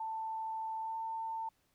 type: tone with pitch glide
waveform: sine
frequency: 887 to 897.3 Hz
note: A5 to A5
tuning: +14 to +34 cents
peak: -36 dBFS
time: 0-1.49 s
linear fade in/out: 5 ms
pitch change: +20 cents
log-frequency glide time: 0.81-0.96 s
effects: pink hiss -75 dBFS RMS until 1.74 s